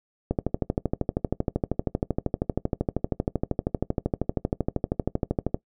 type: click train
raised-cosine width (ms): 2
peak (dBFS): -10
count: 68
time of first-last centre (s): 0.31-5.544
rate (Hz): 12.8
effects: noise-tail reverb RT60 0.1 s tail -19 dB re dry